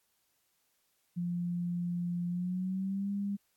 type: tone with pitch glide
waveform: sine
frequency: 174.61 to 200.6 Hz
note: F3 to G3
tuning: 0 to +40 cents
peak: -31 dBFS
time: 1.16-3.37 s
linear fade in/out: 20 ms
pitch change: +240 cents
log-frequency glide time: 2.28-3.11 s
effects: white hiss -75 dBFS RMS until 3.56 s + AAC 64 kbps